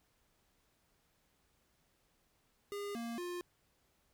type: tone with pitch steps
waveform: square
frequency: 406.4 / 233 / 353.4 Hz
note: G#4 / A#3 / F4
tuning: -38 / -1 / +21 cents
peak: -40 dBFS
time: 2.72-3.41 s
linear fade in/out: 0 ms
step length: 230 ms
effects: pink hiss -75 dBFS RMS until 4.13 s